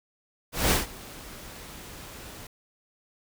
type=noise with ADSR envelope; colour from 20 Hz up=pink; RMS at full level=-21 dBFS; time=0.52-2.47 s; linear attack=190 ms; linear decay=150 ms; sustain=-22 dB; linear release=4 ms; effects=none